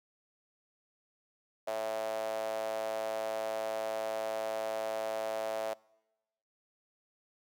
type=tone with high-pass filter; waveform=sawtooth; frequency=110 Hz; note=A2; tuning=in tune; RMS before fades=-35 dBFS; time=1.67-5.74 s; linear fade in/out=10 ms; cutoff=620 Hz; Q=9.8; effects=noise-tail reverb RT60 1.0 s tail -25 dB re dry